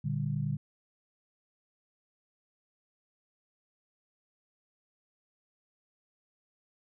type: chord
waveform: sine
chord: G minor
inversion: first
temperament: equal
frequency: 116.54 / 146.83 / 196 Hz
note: Bb2 / D3 / G3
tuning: 0 / 0 / 0 cents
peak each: -35 / -31 / -37 dBFS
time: 0.04-0.57 s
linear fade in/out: 10 ms
effects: none